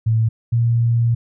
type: tone pair in turn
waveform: sine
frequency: 112.1 / 117.17 Hz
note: A2 / A#2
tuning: +33 / +9 cents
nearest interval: minor second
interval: 76 cents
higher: second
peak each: -13 dBFS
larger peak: neither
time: 0.06-0.29 / 0.52-1.15 s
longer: second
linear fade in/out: 10 ms
effects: none